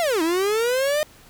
45% pulse linear two-way sweep, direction down then up, 710 to 312.5 to 616 Hz, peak -19 dBFS, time 0-1.03 s, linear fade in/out 0 ms, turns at 0.22 s, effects pink hiss -50 dBFS RMS until 1.29 s

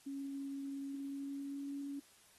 sine tone with pitch glide, 276.2 to 281 Hz, C#4 to C#4, -6 to +24 cents, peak -40 dBFS, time 0.06-2 s, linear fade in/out 10 ms, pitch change +30 cents, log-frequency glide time 0.86-1.83 s, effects white hiss -65 dBFS RMS until 2.38 s + AAC 32 kbps

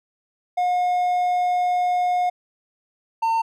triangle tone pair in turn, 719 / 905.9 Hz, F#5 / A#5, -50 / -50 cents, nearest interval major third, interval 400 cents, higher second, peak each -16 dBFS, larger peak neither, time 0.57-2.3 / 3.22-3.42 s, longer first, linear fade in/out 10 ms, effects none

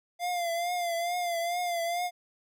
square tone with vibrato, 694 Hz, F5, 11 cents flat, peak -29 dBFS, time 0.19-2.11 s, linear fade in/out 50 ms, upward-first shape triangle, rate 2.3 Hz, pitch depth 64 cents each way, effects none

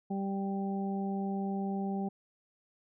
harmonic tone, 196 Hz, G3, in tune, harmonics 1 / 2 / 3 / 4, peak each -32 / -40 / -48 / -40 dBFS, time 0.1-2.09 s, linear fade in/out 10 ms, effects none

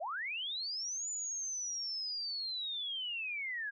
sine linear two-way sweep, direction up then down, 554.4 to 7040 to 1604 Hz, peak -36 dBFS, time 0-3.71 s, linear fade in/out 20 ms, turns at 1.09 s, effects none

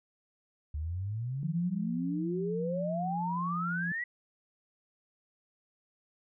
sine exponential sweep, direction up, 72.1 to 1975.5 Hz, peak -32 dBFS, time 0.74-4.04 s, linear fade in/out 5 ms
sine tone with pitch glide, 174.1 to 172.6 Hz, F3 to F3, -5 to -20 cents, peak -33 dBFS, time 1.43-3.92 s, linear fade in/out 2 ms, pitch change -15 cents, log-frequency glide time 3.23-3.75 s
effects none

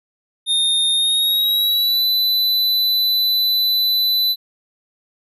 square tone with pitch glide, 3668 to 4000 Hz, A#7 to B7, -29 to +21 cents, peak -15 dBFS, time 0.46-4.36 s, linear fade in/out 50 ms, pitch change +150 cents, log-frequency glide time 0.92-2.06 s, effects none

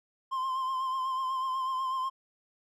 triangle tone with vibrato, 1046.5 Hz, C6, in tune, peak -27 dBFS, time 0.31-2.1 s, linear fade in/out 20 ms, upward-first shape triangle, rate 8.1 Hz, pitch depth 44 cents each way, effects none

